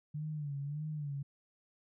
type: tone with vibrato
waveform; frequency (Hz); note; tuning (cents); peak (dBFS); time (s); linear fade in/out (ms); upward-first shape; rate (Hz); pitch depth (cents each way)
sine; 147.1; D3; +3; -36; 0.14-1.23; 10; sine; 1.7; 87
effects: none